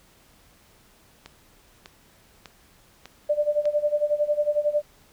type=click train; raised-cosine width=0.2 ms; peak=-23 dBFS; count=5; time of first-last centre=1.26-3.655 s; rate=1.67 Hz
type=tone with tremolo; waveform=sine; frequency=593 Hz; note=D5; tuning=17 cents sharp; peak=-17 dBFS; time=3.29-4.82 s; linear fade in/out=10 ms; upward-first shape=sine; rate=11 Hz; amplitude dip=85%
effects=pink hiss -57 dBFS RMS until 5.12 s